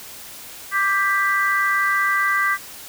sine chord, G major, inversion second, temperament equal with one note detuned, 1174.7 / 1581.6 / 1975.5 Hz, D6 / G6 / B6, 0 / +15 / 0 cents, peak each -21 dBFS, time 0.71-2.58 s, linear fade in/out 50 ms, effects white hiss -38 dBFS RMS until 2.88 s

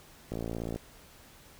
click train, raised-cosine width 2 ms, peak -22 dBFS, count 26, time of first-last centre 0.32-0.76 s, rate 56.8 Hz, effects pink hiss -55 dBFS RMS until 1.59 s

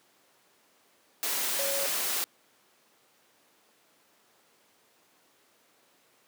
sine tone in noise, 554 Hz, C#5, 1 cent flat, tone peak -32 dBFS, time 1.59-1.86 s, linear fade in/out 0 ms, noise white, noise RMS -30 dBFS, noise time 1.23-2.24 s, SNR -5 dB, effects pink hiss -64 dBFS RMS until 6.27 s + high-pass 300 Hz 12 dB/octave

